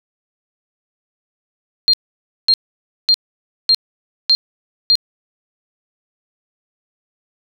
sine tone bursts, 4200 Hz, C8, 6 cents sharp, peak -8 dBFS, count 6, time 1.88-4.954 s, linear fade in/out 0 ms, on 54 ms, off 550 ms, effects none

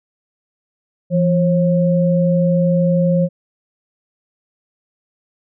sine tone pair together, 170.2 / 539 Hz, F3 / C#5, -44 / -49 cents, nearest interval octave + minor sixth, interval 1995 cents, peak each -13 / -17 dBFS, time 1.1-3.29 s, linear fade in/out 50 ms, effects none

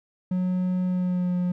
triangle tone with pitch glide, 182.7 to 178.94 Hz, F#3 to F3, -22 to +42 cents, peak -20 dBFS, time 0.31-1.52 s, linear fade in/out 5 ms, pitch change -36 cents, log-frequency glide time 0.84-1.34 s, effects none

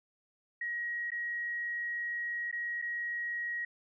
sine tone with dropouts, 1897 Hz, A#6, 30 cents sharp, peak -33 dBFS, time 0.61-3.65 s, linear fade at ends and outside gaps 5 ms, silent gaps 1.105-1.117 / 2.514-2.526 / 2.817-2.822 s, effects none

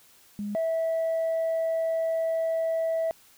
sine tone pair in turn, 205.7 / 653.1 Hz, G#3 / E5, -16 / -16 cents, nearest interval octave + minor sixth, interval 2000 cents, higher second, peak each -29 / -22 dBFS, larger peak second, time 0.39-0.55 / 0.55-3.11 s, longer second, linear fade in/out 0 ms, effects tanh soft clip ceiling -22 dBFS + white hiss -57 dBFS RMS until 3.37 s

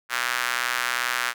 square tone with high-pass filter, 61.3 Hz, B1, 12 cents flat, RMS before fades -26 dBFS, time 0.09-1.34 s, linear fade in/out 50 ms, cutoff 1500 Hz, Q 2, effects none

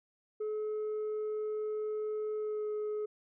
sine tone with pitch glide, 427.8 to 423.4 Hz, A4 to G#4, -49 to +33 cents, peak -30 dBFS, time 0.4-3.06 s, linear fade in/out 10 ms, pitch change -18 cents, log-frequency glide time 2.37-2.68 s, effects tanh soft clip ceiling -32 dBFS

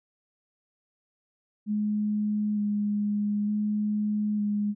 sine tone with vibrato, 208.5 Hz, G#3, 7 cents sharp, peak -24 dBFS, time 1.66-4.75 s, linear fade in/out 50 ms, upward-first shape square, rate 0.55 Hz, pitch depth 13 cents each way, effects none

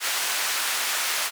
pink band-pass noise, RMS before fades -26 dBFS, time 0-1.31 s, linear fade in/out 50 ms, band 1200 to 15000 Hz, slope 12 dB/octave, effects none

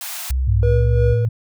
white high-pass noise, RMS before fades -29 dBFS, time 0.01-0.31 s, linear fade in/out 2 ms, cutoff 640 Hz, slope 96 dB/octave
sine tone, 64.6 Hz, C2, 21 cents flat, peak -16 dBFS, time 0.3-1.14 s, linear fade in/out 5 ms
sine tone with pitch glide, 103 to 111.68 Hz, G#2 to A2, -14 to +26 cents, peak -15 dBFS, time 0.47-1.29 s, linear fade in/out 10 ms, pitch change +140 cents, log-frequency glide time 0.65-0.75 s
triangle tone with tremolo, 482 Hz, B4, 42 cents flat, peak -15 dBFS, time 0.63-1.25 s, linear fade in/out 0 ms, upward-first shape sine, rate 2.9 Hz, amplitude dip 60%
effects none

